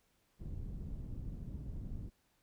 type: low-pass noise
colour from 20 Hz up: pink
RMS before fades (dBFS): -43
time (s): 0.39-2.1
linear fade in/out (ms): 20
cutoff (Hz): 170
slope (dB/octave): 12
effects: pink hiss -75 dBFS RMS until 2.42 s